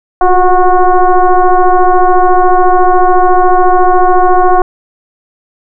sine tone with frequency modulation, 370 Hz, F#4, in tune, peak -3 dBFS, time 0.21-4.62 s, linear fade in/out 2 ms, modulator 363 Hz, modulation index 1.9, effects none

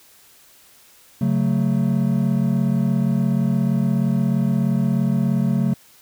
triangle chord, F# minor, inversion second, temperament just, 138.75 / 185 / 222 Hz, C#3 / F#3 / A3, +2 / 0 / +16 cents, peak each -19 dBFS, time 1.21-5.74 s, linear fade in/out 5 ms, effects white hiss -51 dBFS RMS until 6.01 s

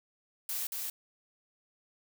blue noise with echo, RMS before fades -35 dBFS, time 0.49-0.67 s, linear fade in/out 2 ms, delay 230 ms, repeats 1, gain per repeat -2 dB, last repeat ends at 0.9 s, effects none

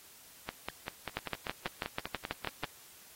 two click trains, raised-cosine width 0.3 ms, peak -17 / -20 dBFS, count 10 / 12, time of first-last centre 1.17-2.636 / 0.49-2.643 s, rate 6.14 / 5.11 Hz, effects white hiss -56 dBFS RMS until 3.15 s + AAC 48 kbps

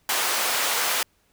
pink high-pass noise, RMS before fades -24 dBFS, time 0.09-1.03 s, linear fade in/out 2 ms, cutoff 760 Hz, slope 12 dB/octave, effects pink hiss -65 dBFS RMS until 1.32 s

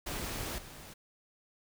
pink noise with level steps, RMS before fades -38 / -49 dBFS, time 0.06-0.94 s, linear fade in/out 10 ms, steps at 0.58 s, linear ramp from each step 5 ms, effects none

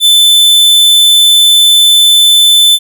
45% pulse tone, 3520 Hz, A7, in tune, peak -3 dBFS, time 0-2.79 s, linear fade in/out 50 ms, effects none

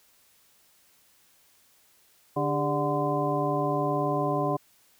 harmonic tone with a mistuned harmonic, 146.83 Hz, D3, in tune, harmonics 1 / 2 / 3 / 4 / 5 / 7, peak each -31 / -31 / -31 / -31 / -31 / -31 dBFS, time 2.36-4.57 s, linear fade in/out 10 ms, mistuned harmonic 3, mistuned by -150 cents, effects white hiss -62 dBFS RMS until 4.99 s

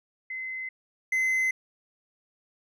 sine / triangle tone pair in turn, 2051 / 2051 Hz, C7 / C7, -35 / -35 cents, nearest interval unison, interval 0 cents, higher neither, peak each -32 / -21 dBFS, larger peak second, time 0.3-0.69 / 1.12-1.51 s, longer neither, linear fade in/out 5 ms, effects none

